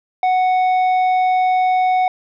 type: tone with tanh clipping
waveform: triangle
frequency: 740 Hz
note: F#5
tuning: in tune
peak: -14 dBFS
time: 0.23-2.08 s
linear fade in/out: 2 ms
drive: 11 dB
effects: none